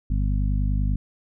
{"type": "harmonic tone", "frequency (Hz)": 50.2, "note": "G1", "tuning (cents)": 42, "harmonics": [1, 2, 3, 4, 5], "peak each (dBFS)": [-21, -27, -31, -33, -35], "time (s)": [0.1, 0.96], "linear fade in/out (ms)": 5, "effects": []}